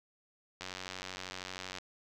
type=click train; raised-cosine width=0.2 ms; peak=-23 dBFS; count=110; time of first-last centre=0.61-1.785 s; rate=92.8 Hz; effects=none